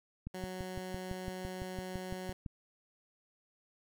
click train, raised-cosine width 5 ms, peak -28 dBFS, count 14, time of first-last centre 0.27-2.462 s, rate 5.93 Hz
15% pulse tone, 185 Hz, F#3, in tune, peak -34 dBFS, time 0.34-2.33 s, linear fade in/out 5 ms
effects none

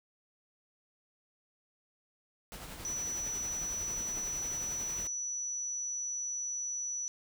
pink noise with tremolo, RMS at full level -44 dBFS, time 2.52-5.07 s, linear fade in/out 0 ms, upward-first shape triangle, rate 11 Hz, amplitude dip 40%
sine tone, 5920 Hz, F#8, in tune, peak -34 dBFS, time 2.85-7.08 s, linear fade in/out 0 ms
effects none

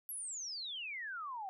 sine exponential sweep, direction down, 11830 to 741 Hz, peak -40 dBFS, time 0.09-1.49 s, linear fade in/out 0 ms, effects none

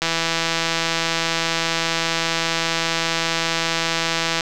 click train, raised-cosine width 0.2 ms, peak -3 dBFS, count 725, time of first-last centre 0.02-4.408 s, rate 165 Hz, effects none

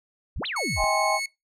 sine exponential two-way sweep, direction up then down, 32.7 to 4300 to 32.7 Hz, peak -28 dBFS, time 0.36-0.84 s, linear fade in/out 0 ms, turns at 0.46 s
sawtooth tone, 2200 Hz, C#7, 14 cents flat, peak -23 dBFS, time 0.56-1.26 s, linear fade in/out 5 ms
sine chord, Ab major seventh, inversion second, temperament equal with one note detuned, 634.2 / 784 / 830.6 / 1046.5 Hz, Eb5 / G5 / Ab5 / C6, +33 / 0 / 0 / 0 cents, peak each -27 dBFS, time 0.76-1.2 s, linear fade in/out 50 ms
effects noise-tail reverb RT60 0.2 s tail -21 dB re dry + low-pass 10000 Hz 12 dB/octave

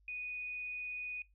sine tone, 2479 Hz, D#7, 7 cents flat, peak -39 dBFS, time 0.08-1.22 s, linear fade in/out 2 ms, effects noise-tail reverb RT60 0.2 s tail -23 dB re dry + added 50 Hz sine -65 dBFS peak until 1.34 s

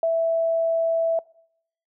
sine tone, 659.3 Hz, E5, in tune, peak -18 dBFS, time 0.03-1.19 s, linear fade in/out 2 ms, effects noise-tail reverb RT60 0.7 s tail -24 dB re dry

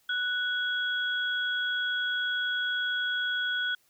sine tone pair together, 1480 / 3331 Hz, F#6 / G#7, 0 / +4 cents, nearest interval octave + major second, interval 1404 cents, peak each -28 / -32 dBFS, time 0.09-3.75 s, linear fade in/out 5 ms, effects white hiss -67 dBFS RMS until 3.89 s

